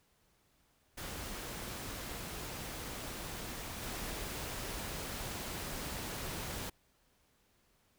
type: noise with level steps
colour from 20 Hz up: pink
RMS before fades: -43 / -41 dBFS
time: 0.97-6.7 s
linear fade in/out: 10 ms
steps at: 3.82 s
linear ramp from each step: 2 ms
effects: pink hiss -72 dBFS RMS until 7.98 s